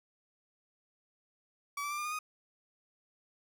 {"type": "tone with pitch steps", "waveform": "30% pulse", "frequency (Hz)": [1144, 1163.3, 1183, 1203, 1223.3, 1243.9], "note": ["D6", "D6", "D6", "D6", "D#6", "D#6"], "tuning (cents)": [-46, -17, 12, 41, -30, -1], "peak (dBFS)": -32, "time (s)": [1.77, 2.19], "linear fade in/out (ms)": 5, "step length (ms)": 70, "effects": []}